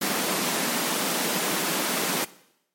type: high-pass noise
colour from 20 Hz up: pink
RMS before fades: -26 dBFS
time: 0.01-2.25 s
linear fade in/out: 10 ms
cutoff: 170 Hz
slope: 48 dB/octave
effects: noise-tail reverb RT60 0.8 s tail -19 dB re dry + MP3 64 kbps